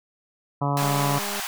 harmonic tone, 142.1 Hz, C#3, 43 cents sharp, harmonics 1 / 2 / 3 / 4 / 5 / 6 / 7 / 8 / 9, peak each -24 / -30 / -36 / -33 / -30 / -33 / -29 / -34 / -38 dBFS, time 0.61-1.19 s, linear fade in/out 10 ms
pink high-pass noise, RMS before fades -30 dBFS, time 0.77-1.47 s, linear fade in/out 0 ms, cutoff 690 Hz, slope 96 dB/octave
click train, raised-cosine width 1 ms, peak -23 dBFS, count 118, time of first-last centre 0.82-1.396 s, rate 203 Hz
effects none

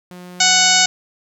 sawtooth tone, 179.3 Hz, F3, 46 cents sharp, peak -30 dBFS, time 0.11-0.86 s, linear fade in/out 0 ms
harmonic tone, 741 Hz, F#5, 2 cents sharp, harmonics 1 / 2 / 3 / 4 / 5 / 6 / 7 / 8 / 9 / 10, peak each -20 / -20 / -20 / -20 / -20 / -20 / -20 / -20 / -20 / -20 dBFS, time 0.4-0.86 s, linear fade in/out 5 ms
effects none

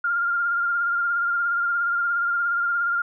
sine tone with vibrato, 1400 Hz, F6, 4 cents sharp, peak -20 dBFS, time 0.04-3.02 s, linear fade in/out 5 ms, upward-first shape sine, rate 17 Hz, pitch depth 28 cents each way, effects none

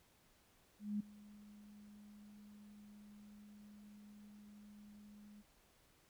sine tone with ADSR envelope, 207.7 Hz, G#3, in tune, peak -35 dBFS, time 0.79-5.43 s, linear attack 210 ms, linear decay 8 ms, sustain -21 dB, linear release 29 ms, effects pink hiss -71 dBFS RMS until 6.09 s

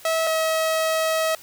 sawtooth tone pair in turn, 648 / 640.6 Hz, E5 / E5, -30 / -50 cents, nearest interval unison, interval 20 cents, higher first, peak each -16 dBFS, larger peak neither, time 0.05-0.27 / 0.27-1.35 s, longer second, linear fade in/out 2 ms, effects white hiss -46 dBFS RMS until 1.42 s

